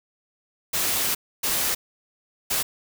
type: noise bursts at uneven times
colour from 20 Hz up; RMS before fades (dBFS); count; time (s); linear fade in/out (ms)
white; -24; 3; 0.73-1.15 / 1.43-1.75 / 2.5-2.63; 10
effects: none